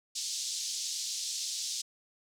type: band-pass noise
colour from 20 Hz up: white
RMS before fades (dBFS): -36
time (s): 0.15-1.82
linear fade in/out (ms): 10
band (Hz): 3900 to 7000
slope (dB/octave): 24
effects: none